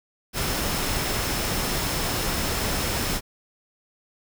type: tone in noise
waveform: sine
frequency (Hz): 5274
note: E8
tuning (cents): 0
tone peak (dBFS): -37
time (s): 0.33-3.21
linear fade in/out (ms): 50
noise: pink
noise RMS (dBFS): -26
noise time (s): 0.33-3.21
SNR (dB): -14
effects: none